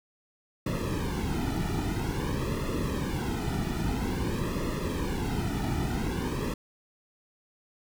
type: noise with flanger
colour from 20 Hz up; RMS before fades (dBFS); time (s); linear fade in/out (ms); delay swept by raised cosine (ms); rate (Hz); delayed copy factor
brown; -30; 0.66-6.54; 5; 1.3 to 1.88; 0.5; -0.85
effects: none